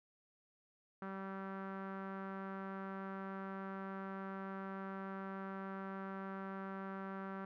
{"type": "tone with low-pass filter", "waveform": "sawtooth", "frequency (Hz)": 193.1, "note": "G3", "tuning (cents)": -26, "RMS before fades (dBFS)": -45, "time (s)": [1.02, 7.45], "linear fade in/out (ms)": 2, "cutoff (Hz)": 1400, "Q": 3, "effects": []}